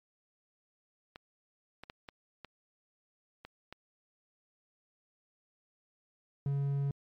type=clicks; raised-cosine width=0.3 ms; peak=-29 dBFS; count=7; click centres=1.159 / 1.836 / 1.899 / 2.088 / 2.447 / 3.45 / 3.726 s
type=tone; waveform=triangle; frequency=140 Hz; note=C#3; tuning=18 cents sharp; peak=-27 dBFS; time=6.46-6.91 s; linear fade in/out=2 ms
effects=MP3 64 kbps